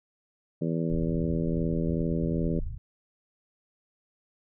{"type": "harmonic tone", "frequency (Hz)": 82.41, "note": "E2", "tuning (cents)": 0, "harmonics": [2, 3, 4, 5, 6, 7], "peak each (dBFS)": [-28, -32, -34, -36, -38, -39], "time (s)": [0.61, 2.6], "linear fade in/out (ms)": 10}
{"type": "low-pass noise", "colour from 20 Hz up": "pink", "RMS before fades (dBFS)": -34, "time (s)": [0.9, 2.78], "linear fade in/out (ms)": 0, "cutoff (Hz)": 110, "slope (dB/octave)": 24}
{"effects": []}